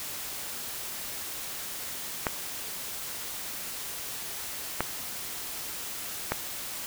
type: clicks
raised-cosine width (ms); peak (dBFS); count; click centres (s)
0.5; -10; 3; 2.268 / 4.806 / 6.32
effects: white hiss -37 dBFS RMS until 6.86 s